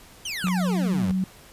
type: exponential sweep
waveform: 25% pulse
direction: down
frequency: 3224 to 76.1 Hz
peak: -25 dBFS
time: 0.25-1.12 s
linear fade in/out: 5 ms
type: tone with pitch glide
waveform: sine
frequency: 183.2 to 187.37 Hz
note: F#3 to F#3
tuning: -17 to +22 cents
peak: -21 dBFS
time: 0.44-1.24 s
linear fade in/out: 2 ms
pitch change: +39 cents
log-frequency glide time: 0.74-1.04 s
type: clicks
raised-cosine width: 0.3 ms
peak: -17 / -16 dBFS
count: 2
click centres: 0.471 / 0.484 s
effects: pink hiss -49 dBFS RMS until 1.52 s + resampled to 32000 Hz